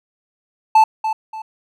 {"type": "tone with echo", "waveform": "triangle", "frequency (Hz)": 877, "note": "A5", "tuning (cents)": -6, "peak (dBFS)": -5, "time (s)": [0.75, 0.84], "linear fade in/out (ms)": 5, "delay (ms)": 290, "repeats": 2, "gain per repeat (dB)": -10, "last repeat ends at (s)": 1.42, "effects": []}